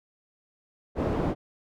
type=low-pass noise; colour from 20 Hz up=white; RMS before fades=-27 dBFS; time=0.95-1.35 s; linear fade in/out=50 ms; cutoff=450 Hz; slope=12 dB/octave; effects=none